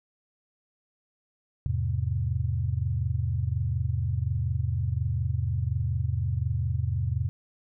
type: chord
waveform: sine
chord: E augmented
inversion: none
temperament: equal with one note detuned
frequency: 82.41 / 103.83 / 127.97 Hz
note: E2 / G#2 / B#2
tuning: 0 / 0 / -38 cents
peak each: -29 dBFS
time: 1.66-7.29 s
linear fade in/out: 0 ms
effects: none